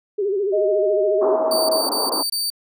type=tone with vibrato; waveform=sine; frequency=397.7 Hz; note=G4; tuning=25 cents sharp; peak=-18 dBFS; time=0.18-1.36 s; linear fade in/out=10 ms; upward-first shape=sine; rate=14 Hz; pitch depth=100 cents each way
type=tone with pitch glide; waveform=sine; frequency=622.3 to 638.3 Hz; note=D#5 to D#5; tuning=0 to +44 cents; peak=-18 dBFS; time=0.52-1.82 s; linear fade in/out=20 ms; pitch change=+44 cents; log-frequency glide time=1.09-1.36 s
type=band-pass noise; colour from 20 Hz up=white; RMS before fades=-25 dBFS; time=1.21-2.23 s; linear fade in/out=10 ms; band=250 to 1100 Hz; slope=48 dB/octave
type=tone bursts; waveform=sawtooth; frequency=4604 Hz; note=D8; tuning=35 cents flat; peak=-18 dBFS; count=5; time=1.51-2.502 s; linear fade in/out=5 ms; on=180 ms; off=23 ms
effects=none